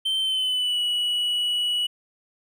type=tone with pitch glide; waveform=triangle; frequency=3109 to 2935 Hz; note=G7 to F#7; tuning=-15 to -15 cents; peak=-20 dBFS; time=0.05-1.87 s; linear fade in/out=10 ms; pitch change=-100 cents; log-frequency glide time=0.2-0.8 s; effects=none